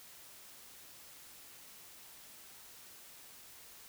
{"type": "silence", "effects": ["white hiss -55 dBFS RMS until 3.88 s"]}